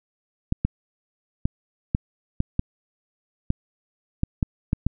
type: clicks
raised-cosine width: 5 ms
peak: -8 dBFS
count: 11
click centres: 0.524 / 0.65 / 1.455 / 1.949 / 2.404 / 2.594 / 3.504 / 4.234 / 4.428 / 4.731 / 4.866 s
effects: none